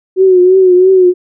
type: tone with vibrato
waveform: sine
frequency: 370 Hz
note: F#4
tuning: in tune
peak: -3 dBFS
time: 0.16-1.14 s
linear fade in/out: 50 ms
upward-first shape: triangle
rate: 3 Hz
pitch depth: 65 cents each way
effects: none